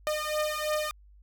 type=beating tone pair; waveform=sawtooth; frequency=607 / 610 Hz; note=D#5 / D#5; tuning=-43 / -34 cents; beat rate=3 Hz; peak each=-27 dBFS; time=0.07-0.91 s; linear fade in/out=0 ms; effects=added 50 Hz sine -52 dBFS peak until 1.22 s